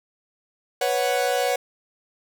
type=chord; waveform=45% pulse; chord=B suspended second; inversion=none; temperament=equal; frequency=493.9 / 554.4 / 740 Hz; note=B4 / C#5 / F#5; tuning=0 / 0 / 0 cents; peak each=-25 dBFS; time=0.81-1.56 s; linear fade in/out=5 ms; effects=none